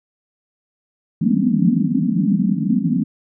pink band-pass noise, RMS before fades -17 dBFS, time 1.21-3.04 s, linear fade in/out 5 ms, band 160 to 280 Hz, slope 96 dB/octave, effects none

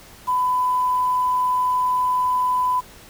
sine tone with quantisation, 1002 Hz, B5, 25 cents sharp, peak -17 dBFS, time 0.27-2.81 s, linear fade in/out 20 ms, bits 7, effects pink hiss -45 dBFS RMS until 3.09 s

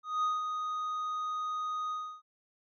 triangle tone with ADSR envelope, 1244.5 Hz, D#6, in tune, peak -24 dBFS, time 0.03-2.22 s, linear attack 200 ms, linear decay 180 ms, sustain -6 dB, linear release 310 ms, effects MP3 32 kbps

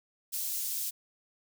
white high-pass noise, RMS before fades -34 dBFS, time 0.32-0.91 s, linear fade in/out 20 ms, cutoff 5600 Hz, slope 12 dB/octave, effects none

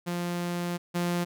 sawtooth tone pair in turn, 174.61 / 174.61 Hz, F3 / F3, 0 / 0 cents, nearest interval unison, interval 0 cents, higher neither, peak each -25 / -22 dBFS, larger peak second, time 0.06-0.78 / 0.94-1.25 s, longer first, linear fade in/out 20 ms, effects none

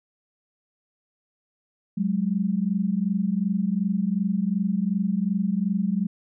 sine tone pair together, 185.5 / 208.2 Hz, F#3 / G#3, +5 / +5 cents, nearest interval major second, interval 200 cents, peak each -24 dBFS, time 1.97-6.07 s, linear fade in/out 10 ms, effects none

